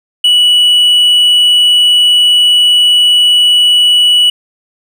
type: tone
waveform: triangle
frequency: 2945 Hz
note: F#7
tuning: 9 cents flat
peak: -3 dBFS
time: 0.24-4.3 s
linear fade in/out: 5 ms
effects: none